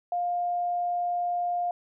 sine tone, 705 Hz, F5, 16 cents sharp, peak -25 dBFS, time 0.12-1.71 s, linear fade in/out 2 ms, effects none

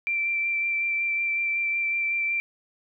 sine tone with vibrato, 2349 Hz, D7, in tune, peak -23 dBFS, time 0.07-2.4 s, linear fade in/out 0 ms, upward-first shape sine, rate 5.4 Hz, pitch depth 13 cents each way, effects none

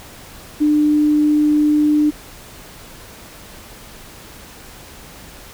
sine tone, 299.5 Hz, D4, 34 cents sharp, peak -11 dBFS, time 0.6-2.11 s, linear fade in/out 20 ms, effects pink hiss -39 dBFS RMS until 5.53 s

